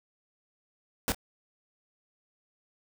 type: noise with echo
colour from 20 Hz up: pink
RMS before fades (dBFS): -28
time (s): 1.08-1.12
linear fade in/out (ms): 0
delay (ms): 26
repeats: 1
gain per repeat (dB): -15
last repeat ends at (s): 1.146
effects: none